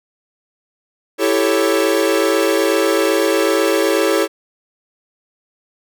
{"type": "chord", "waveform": "45% pulse", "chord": "A dominant seventh", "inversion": "second", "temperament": "equal", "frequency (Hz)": [329.6, 392, 440, 554.4], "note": ["E4", "G4", "A4", "C#5"], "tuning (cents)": [0, 0, 0, 0], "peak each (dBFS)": -19, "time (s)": [1.18, 4.28], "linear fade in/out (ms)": 50, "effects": []}